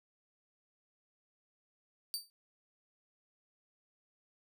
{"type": "tone with exponential decay", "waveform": "sawtooth", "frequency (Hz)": 4626, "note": "D8", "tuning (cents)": -27, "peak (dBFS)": -29, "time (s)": [2.14, 2.3], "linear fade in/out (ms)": 0, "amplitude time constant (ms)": 34, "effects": []}